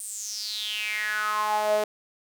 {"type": "tone with high-pass filter sweep", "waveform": "sawtooth", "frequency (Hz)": 212.1, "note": "G#3", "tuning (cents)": 37, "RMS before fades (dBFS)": -28, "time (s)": [0, 1.84], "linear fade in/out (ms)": 2, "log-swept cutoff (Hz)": [9300, 530], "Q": 7.1, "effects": []}